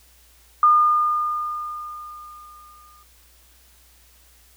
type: tone with exponential decay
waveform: sine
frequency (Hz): 1215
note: D#6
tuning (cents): -42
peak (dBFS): -10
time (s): 0.63-3.03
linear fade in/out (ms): 2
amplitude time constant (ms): 520
effects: added 60 Hz sine -55 dBFS peak until 4.56 s + white hiss -55 dBFS RMS until 4.56 s